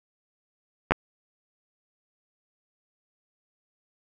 clicks, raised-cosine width 0.5 ms, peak -5 dBFS, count 2, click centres 0.909 / 0.92 s, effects none

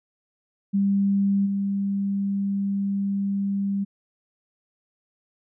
sine tone with level steps, 198.3 Hz, G3, 20 cents sharp, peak -18 / -22 dBFS, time 0.73-3.85 s, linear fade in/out 20 ms, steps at 1.45 s, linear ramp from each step 20 ms, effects none

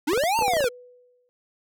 square linear two-way sweep, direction up then down, 268.1 to 931 to 448.3 Hz, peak -21 dBFS, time 0.07-0.69 s, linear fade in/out 10 ms, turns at 0.38 s
clicks, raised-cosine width 1 ms, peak -17 dBFS, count 10, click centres 0.133 / 0.176 / 0.237 / 0.39 / 0.423 / 0.481 / 0.536 / 0.568 / 0.606 / 0.642 s
sine tone with exponential decay, 493.9 Hz, B4, in tune, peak -26 dBFS, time 0.41-1.29 s, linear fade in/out 0 ms, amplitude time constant 190 ms
effects none

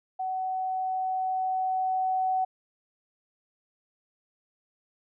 sine tone with level ramp, 751 Hz, F#5, 26 cents sharp, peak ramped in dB -28 to -23 dBFS, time 0.19-2.45 s, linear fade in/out 10 ms, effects none

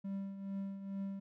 triangle tone with tremolo, 196 Hz, G3, in tune, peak -34 dBFS, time 0.04-1.2 s, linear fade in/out 10 ms, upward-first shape triangle, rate 2.3 Hz, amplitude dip 65%, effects none

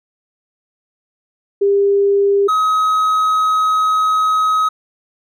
sine / triangle tone pair in turn, 400 / 1269.9 Hz, G4 / D#6, +35 / +35 cents, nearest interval octave + minor sixth, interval 2000 cents, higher second, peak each -10 dBFS, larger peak neither, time 1.61-2.48 / 2.48-4.69 s, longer second, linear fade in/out 10 ms, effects none

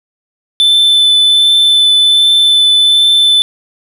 triangle tone with vibrato, 3520 Hz, A7, in tune, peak -4 dBFS, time 0.6-3.42 s, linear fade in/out 0 ms, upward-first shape triangle, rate 1.3 Hz, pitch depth 10 cents each way, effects none

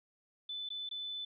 sine tone with dropouts, 3506 Hz, A7, 7 cents flat, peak -38 dBFS, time 0.49-1.25 s, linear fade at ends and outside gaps 5 ms, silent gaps 0.69-0.702 / 0.891-0.911 s, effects none

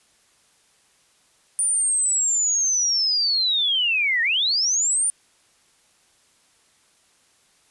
sine linear two-way sweep, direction down then up, 9397 to 1800 to 9397 Hz, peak -18 dBFS, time 1.59-5.1 s, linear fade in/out 0 ms, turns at 4.22 s, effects white hiss -60 dBFS RMS until 7.7 s + resampled to 24000 Hz

